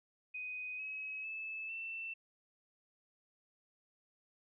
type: tone with pitch steps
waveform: sine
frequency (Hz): 2500 / 2557 / 2615 / 2675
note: D#7 / D#7 / E7 / E7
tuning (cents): +8 / +47 / -15 / +25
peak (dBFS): -40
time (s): 0.34-2.14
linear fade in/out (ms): 10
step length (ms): 450
effects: none